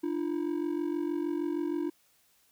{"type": "ring-modulated tone", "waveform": "triangle", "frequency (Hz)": 320.5, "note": "E4", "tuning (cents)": -49, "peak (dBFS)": -24, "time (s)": [0.03, 1.9], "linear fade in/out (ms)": 10, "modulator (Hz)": 23.2, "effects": ["white hiss -67 dBFS RMS until 2.51 s"]}